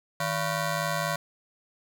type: ring-modulated tone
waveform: 15% pulse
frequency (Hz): 420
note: G#4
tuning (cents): +19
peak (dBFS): -17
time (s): 0.2-1.16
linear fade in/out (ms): 5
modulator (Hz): 262
effects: none